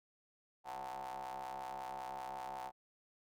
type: ring-modulated tone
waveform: 35% pulse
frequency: 65.41 Hz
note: C2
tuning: in tune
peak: -38 dBFS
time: 0.64-2.72 s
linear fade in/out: 50 ms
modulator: 815 Hz
effects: none